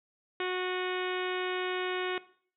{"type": "harmonic tone with a mistuned harmonic", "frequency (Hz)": 366.7, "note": "F#4", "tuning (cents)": -15, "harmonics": [1, 2, 3, 4, 5, 6, 7, 8, 9, 10], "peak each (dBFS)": [-32, -40, -40, -40, -41, -41, -44, -43, -48, -47], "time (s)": [0.4, 2.18], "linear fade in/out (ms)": 2, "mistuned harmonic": 7, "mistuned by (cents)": -35, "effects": ["noise-tail reverb RT60 0.5 s tail -18 dB re dry"]}